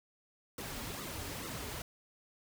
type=noise with flanger; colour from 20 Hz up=pink; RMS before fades=-42 dBFS; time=0.58-1.82 s; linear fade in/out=2 ms; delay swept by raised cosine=1.2 to 6.1 ms; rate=2.3 Hz; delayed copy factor=-0.8; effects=none